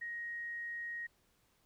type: tone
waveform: sine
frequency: 1879 Hz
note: A#6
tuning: 13 cents sharp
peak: -39 dBFS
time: 0.01-1.07 s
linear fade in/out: 10 ms
effects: pink hiss -73 dBFS RMS until 1.65 s